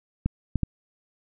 clicks, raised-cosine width 5 ms, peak -11 dBFS, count 3, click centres 0.26 / 0.557 / 0.633 s, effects none

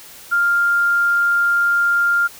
sine tone, 1399 Hz, F6, 3 cents sharp, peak -13 dBFS, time 0.31-2.28 s, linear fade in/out 20 ms, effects white hiss -40 dBFS RMS until 2.39 s

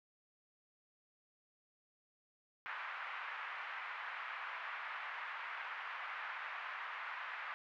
pink band-pass noise, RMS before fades -45 dBFS, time 2.66-7.54 s, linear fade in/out 0 ms, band 1000 to 2300 Hz, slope 24 dB/octave, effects none

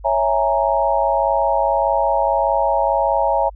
sine chord, A# half-diminished seventh, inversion first, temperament equal, 554.4 / 659.3 / 830.6 / 932.3 Hz, C#5 / E5 / G#5 / A#5, 0 / 0 / 0 / 0 cents, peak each -20 dBFS, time 0.04-3.5 s, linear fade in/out 20 ms, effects added 50 Hz sine -35 dBFS peak until 3.55 s

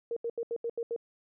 sine tone bursts, 466.2 Hz, A#4, in tune, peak -30 dBFS, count 7, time 0.11-0.963 s, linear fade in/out 2 ms, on 55 ms, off 78 ms, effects none

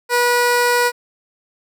15% pulse tone, 485.6 Hz, B4, 29 cents flat, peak -7 dBFS, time 0.09-0.92 s, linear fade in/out 50 ms, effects none

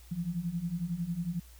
sine beating tone pair, 164.81 / 175.81 Hz, E3 / F3, 0 / +12 cents, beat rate 11 Hz, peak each -36 / -33 dBFS, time 0.11-1.4 s, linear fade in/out 10 ms, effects added 60 Hz sine -51 dBFS peak until 1.59 s + white hiss -59 dBFS RMS until 1.59 s

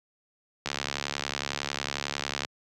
click train, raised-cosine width 0.2 ms, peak -11 dBFS, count 128, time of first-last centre 0.66-2.449 s, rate 71 Hz, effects high-pass 100 Hz 12 dB/octave

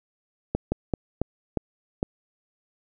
slowing click train, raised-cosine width 2 ms, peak -10 dBFS, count 6, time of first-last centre 0.55-2.029 s, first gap 170 ms, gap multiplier 1.28, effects none

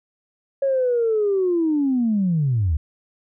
sine linear sweep, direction down, 554.4 to 69.3 Hz, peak -16 dBFS, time 0.62-2.77 s, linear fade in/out 5 ms, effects tanh soft clip ceiling -12 dBFS

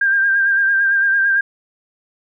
sine tone with vibrato, 1593 Hz, G6, 27 cents sharp, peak -12 dBFS, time 0.01-1.41 s, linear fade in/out 5 ms, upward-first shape sine, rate 8.9 Hz, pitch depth 34 cents each way, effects none

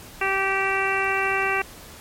harmonic tone, 388 Hz, G4, 18 cents flat, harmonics 1 / 2 / 3 / 4 / 5 / 6 / 7, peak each -28 / -28 / -28 / -28 / -28 / -28 / -28 dBFS, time 0.21-1.62 s, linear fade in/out 5 ms, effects pink hiss -43 dBFS RMS until 2 s + MP3 64 kbps

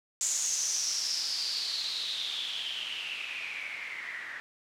blue noise with low-pass filter sweep, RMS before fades -34 dBFS, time 0.21-4.4 s, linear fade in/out 0 ms, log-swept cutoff 7100 to 1800 Hz, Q 7.7, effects none

